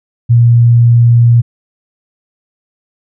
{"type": "tone", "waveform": "sine", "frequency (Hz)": 118.4, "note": "A#2", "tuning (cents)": 27, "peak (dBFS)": -3, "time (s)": [0.29, 1.42], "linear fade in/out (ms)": 20, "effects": []}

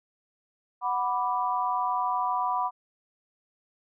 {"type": "chord", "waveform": "sine", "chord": "B minor", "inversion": "second", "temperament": "equal", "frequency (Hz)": [740, 987.8, 1174.7], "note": ["F#5", "B5", "D6"], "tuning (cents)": [0, 0, 0], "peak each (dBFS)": [-30, -27, -31], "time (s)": [0.81, 2.71], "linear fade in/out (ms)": 50, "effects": []}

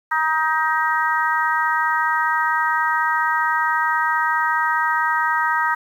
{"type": "harmonic tone", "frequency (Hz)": 314.8, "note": "D#4", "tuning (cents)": 20, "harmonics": [3, 4, 5, 6], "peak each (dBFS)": [-21, -22, -23, -24], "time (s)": [0.11, 5.75], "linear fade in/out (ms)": 10, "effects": ["8-bit"]}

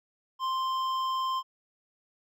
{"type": "tone with hard clipping", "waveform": "sine", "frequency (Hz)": 1046.5, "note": "C6", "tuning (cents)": 0, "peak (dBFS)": -29, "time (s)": [0.39, 1.43], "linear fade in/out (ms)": 50, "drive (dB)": 9, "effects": []}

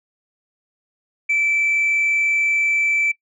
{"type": "tone with frequency modulation", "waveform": "sine", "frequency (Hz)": 2323, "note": "D7", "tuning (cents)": -20, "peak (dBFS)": -14, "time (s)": [1.29, 3.12], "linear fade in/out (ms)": 10, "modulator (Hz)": 40.4, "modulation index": 0.39, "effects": ["noise-tail reverb RT60 0.1 s tail -21 dB re dry", "tanh soft clip ceiling -13 dBFS"]}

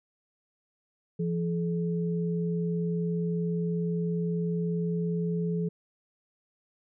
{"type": "tone pair together", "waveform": "sine", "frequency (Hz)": [169.85, 427.4], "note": ["F3", "G#4"], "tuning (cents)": [-48, 50], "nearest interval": "octave + major third", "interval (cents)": 1598, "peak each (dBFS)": [-27, -33], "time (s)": [1.19, 5.69], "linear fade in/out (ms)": 10, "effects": []}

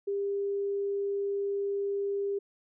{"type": "tone", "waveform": "sine", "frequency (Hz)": 400, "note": "G4", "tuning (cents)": 35, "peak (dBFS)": -28, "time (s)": [0.07, 2.39], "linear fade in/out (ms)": 10, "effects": []}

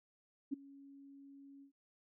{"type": "tone with ADSR envelope", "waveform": "sine", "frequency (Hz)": 277.5, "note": "C#4", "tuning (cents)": 2, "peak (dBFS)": -32, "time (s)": [0.51, 1.72], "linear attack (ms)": 23, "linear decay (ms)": 11, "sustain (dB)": -22, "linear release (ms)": 100, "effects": []}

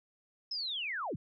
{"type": "linear sweep", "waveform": "sine", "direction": "down", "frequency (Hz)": [5274, 78], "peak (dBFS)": -34, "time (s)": [0.51, 1.16], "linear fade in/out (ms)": 5, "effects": []}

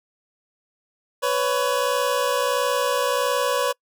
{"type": "tone pair together", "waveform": "25% pulse", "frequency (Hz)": [498.8, 560.3], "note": ["B4", "C#5"], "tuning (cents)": [17, 18], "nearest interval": "major second", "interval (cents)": 201, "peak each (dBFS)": -19, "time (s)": [1.22, 3.73], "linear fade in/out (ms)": 20, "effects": ["noise-tail reverb RT60 0.1 s tail -26 dB re dry"]}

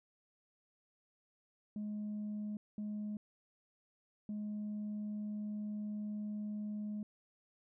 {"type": "tone bursts at uneven times", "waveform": "sine", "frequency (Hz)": 209.8, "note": "G#3", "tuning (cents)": 18, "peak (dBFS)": -36, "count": 3, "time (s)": [[1.76, 2.57], [2.78, 3.17], [4.29, 7.03]], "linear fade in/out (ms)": 2, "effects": ["tanh soft clip ceiling -36 dBFS"]}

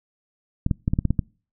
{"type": "clicks", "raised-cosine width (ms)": 5, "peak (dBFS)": -8, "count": 8, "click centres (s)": [0.664, 0.712, 0.879, 0.935, 0.989, 1.053, 1.106, 1.192], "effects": ["noise-tail reverb RT60 0.4 s tail -26 dB re dry"]}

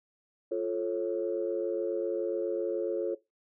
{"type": "chord", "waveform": "sine", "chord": "F augmented", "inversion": "none", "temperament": "just", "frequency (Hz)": [349.2, 436.5, 545.7], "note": ["F4", "A4", "C#5"], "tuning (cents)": [0, -14, -27], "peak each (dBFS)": -32, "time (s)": [0.51, 3.15], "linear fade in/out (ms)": 10, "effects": ["noise-tail reverb RT60 0.2 s tail -19 dB re dry", "tanh soft clip ceiling -19 dBFS"]}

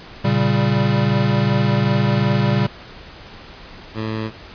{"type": "chord", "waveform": "square", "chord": "G diminished", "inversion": "first", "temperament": "equal with one note detuned", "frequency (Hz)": [116.54, 139.23, 196], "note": ["Bb2", "Db3", "G3"], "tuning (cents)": [0, 8, 0], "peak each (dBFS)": -20, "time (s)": [0.24, 2.67], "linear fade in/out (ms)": 10}
{"type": "tone", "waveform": "15% pulse", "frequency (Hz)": 110, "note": "A2", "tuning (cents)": 0, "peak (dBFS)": -16, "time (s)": [3.94, 4.31], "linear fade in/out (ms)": 50}
{"effects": ["pink hiss -39 dBFS RMS until 4.54 s", "resampled to 11025 Hz"]}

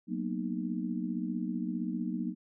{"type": "chord", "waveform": "sine", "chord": "B major seventh", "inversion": "second", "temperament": "just", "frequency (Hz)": [185.21, 231.5, 246.9, 308.7], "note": ["F#3", "A#3", "B3", "D#4"], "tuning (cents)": [2, -12, 0, -14], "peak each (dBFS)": [-36, -36, -38, -38], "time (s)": [0.07, 2.35], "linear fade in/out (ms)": 50, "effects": []}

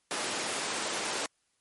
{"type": "high-pass noise", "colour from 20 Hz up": "pink", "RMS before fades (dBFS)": -33, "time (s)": [0.11, 1.26], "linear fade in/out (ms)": 0, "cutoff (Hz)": 370, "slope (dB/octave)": 12, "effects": ["white hiss -74 dBFS RMS until 1.6 s", "MP3 48 kbps"]}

